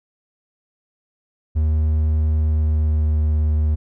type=tone with pitch glide; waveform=triangle; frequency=77.4 to 76.47 Hz; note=D#2 to D#2; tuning=-9 to -29 cents; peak=-13 dBFS; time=1.55-3.76 s; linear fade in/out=20 ms; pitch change=-20 cents; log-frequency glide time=2.41-3.27 s; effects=none